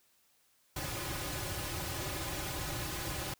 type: noise with comb filter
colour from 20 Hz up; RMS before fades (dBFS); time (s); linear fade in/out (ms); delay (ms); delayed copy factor
pink; -38; 0.76-3.34; 5; 4.4; -0.9
effects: white hiss -70 dBFS RMS until 3.39 s